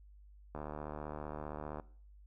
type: click train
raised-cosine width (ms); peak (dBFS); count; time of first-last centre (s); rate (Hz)
1; -28; 95; 0.55-1.798; 75.3
effects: noise-tail reverb RT60 0.5 s tail -20 dB re dry + added 50 Hz sine -55 dBFS peak until 2.26 s